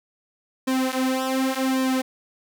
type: tone with flanger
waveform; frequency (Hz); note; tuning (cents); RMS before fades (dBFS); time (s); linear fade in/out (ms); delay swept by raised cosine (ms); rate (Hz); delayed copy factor
sawtooth; 261.6; C4; 0; -23; 0.67-2.02; 10; 1.4 to 7.2; 0.88; -1
effects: none